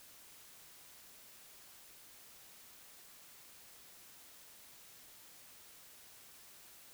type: silence
effects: white hiss -58 dBFS RMS until 6.93 s